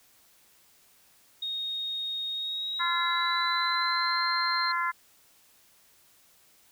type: tone with pitch glide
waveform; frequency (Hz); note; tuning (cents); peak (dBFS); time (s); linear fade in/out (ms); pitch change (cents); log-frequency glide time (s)
sine; 3725 to 4157; A#7 to C8; -2 to -12; -30; 1.42-4.72; 5; +190; 2.31-4.24
type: harmonic tone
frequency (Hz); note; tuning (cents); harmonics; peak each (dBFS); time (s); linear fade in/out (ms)
343.9; F4; -27; 3 / 4 / 5 / 6; -29 / -31 / -33 / -35; 2.79-4.92; 20
effects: white hiss -61 dBFS RMS until 6.71 s